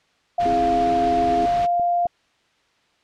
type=tone; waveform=sine; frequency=698.5 Hz; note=F5; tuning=in tune; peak=-17 dBFS; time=0.38-2.07 s; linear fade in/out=5 ms
type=noise; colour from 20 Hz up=pink; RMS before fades=-32 dBFS; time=0.39-1.67 s; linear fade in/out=20 ms
type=chord; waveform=sine; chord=C augmented; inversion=none; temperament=equal; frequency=261.6 / 329.6 / 415.3 Hz; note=C4 / E4 / G#4; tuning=0 / 0 / 0 cents; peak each=-27 dBFS; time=0.45-1.46 s; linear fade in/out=5 ms
type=clicks; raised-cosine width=2 ms; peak=-23 dBFS; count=2; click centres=1.797 / 2.056 s
effects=white hiss -62 dBFS RMS until 3.03 s + low-pass 4000 Hz 12 dB/octave